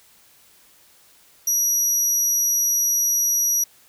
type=tone; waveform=35% pulse; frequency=5800 Hz; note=F#8; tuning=35 cents flat; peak=-15 dBFS; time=1.47-3.64 s; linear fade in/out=5 ms; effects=white hiss -54 dBFS RMS until 3.88 s